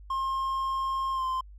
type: tone with pitch glide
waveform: triangle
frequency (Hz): 1067 to 1040.8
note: C6 to C6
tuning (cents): +34 to -9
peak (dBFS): -25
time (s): 0.1-1.41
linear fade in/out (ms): 5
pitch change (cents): -43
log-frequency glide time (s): 1.12-1.25
effects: added 50 Hz sine -45 dBFS peak until 1.58 s